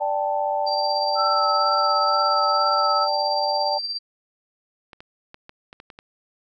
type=chord; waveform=sine; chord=D suspended fourth; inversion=none; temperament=equal; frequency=587.3 / 784 / 880 Hz; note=D5 / G5 / A5; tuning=0 / 0 / 0 cents; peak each=-25 dBFS; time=0-3.79 s; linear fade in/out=20 ms
type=tone with tremolo; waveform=sine; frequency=4699 Hz; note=D8; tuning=in tune; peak=-23 dBFS; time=0.66-3.99 s; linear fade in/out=20 ms; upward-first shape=triangle; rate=17 Hz; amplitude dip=60%
type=tone with vibrato; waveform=sine; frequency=1318.5 Hz; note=E6; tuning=in tune; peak=-20 dBFS; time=1.15-3.08 s; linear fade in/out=50 ms; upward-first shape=sine; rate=2.1 Hz; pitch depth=22 cents each way
type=clicks; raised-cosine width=0.3 ms; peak=-25 dBFS; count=8; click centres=4.932 / 5.005 / 5.344 / 5.494 / 5.729 / 5.801 / 5.902 / 5.989 s
effects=none